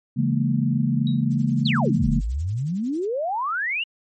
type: chord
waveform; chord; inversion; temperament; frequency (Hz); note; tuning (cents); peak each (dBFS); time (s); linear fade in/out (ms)
sine; A# half-diminished seventh; first; just; 139.85 / 167.82 / 209.8 / 233.1; C#3 / E3 / G#3 / A#3; +16 / +31 / +18 / 0; -22 / -27 / -25 / -23; 0.16-2.21; 20
type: tone with exponential decay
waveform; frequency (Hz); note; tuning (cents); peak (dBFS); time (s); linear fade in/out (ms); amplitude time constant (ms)
sine; 3827; A#7; +45; -31; 1.07-1.25; 1; 37
type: noise with tremolo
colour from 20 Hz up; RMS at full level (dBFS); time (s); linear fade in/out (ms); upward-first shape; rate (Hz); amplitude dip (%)
violet; -40; 1.3-3.07; 20; sine; 11; 95
type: exponential two-way sweep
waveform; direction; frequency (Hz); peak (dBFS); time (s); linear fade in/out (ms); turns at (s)
sine; down then up; 4699 to 36.62 to 2938; -22; 1.65-3.84; 10; 2.1
effects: MP3 32 kbps